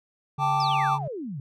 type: tone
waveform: triangle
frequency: 141.5 Hz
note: C#3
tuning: 36 cents sharp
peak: -28 dBFS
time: 0.38-1.08 s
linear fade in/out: 5 ms
type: chord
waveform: triangle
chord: G suspended second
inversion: none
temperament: equal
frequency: 784 / 880 / 1174.7 Hz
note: G5 / A5 / D6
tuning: 0 / 0 / 0 cents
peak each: -24 dBFS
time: 0.38-0.99 s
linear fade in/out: 50 ms
type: exponential sweep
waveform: sine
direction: down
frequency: 5490 to 125.8 Hz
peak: -31 dBFS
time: 0.6-1.4 s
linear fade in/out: 2 ms
effects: none